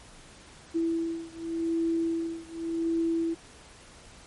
sine beating tone pair, 330.5 / 331.37 Hz, E4 / E4, +5 / +9 cents, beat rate 0.87 Hz, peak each -29 / -30 dBFS, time 0.74-3.35 s, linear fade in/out 20 ms, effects pink hiss -51 dBFS RMS until 4.26 s + MP3 48 kbps

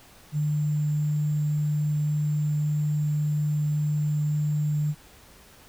sine tone with sample-and-hold, 149.7 Hz, D3, 33 cents sharp, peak -22 dBFS, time 0.32-4.95 s, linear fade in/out 50 ms, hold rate 7350 Hz, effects pink hiss -52 dBFS RMS until 5.68 s

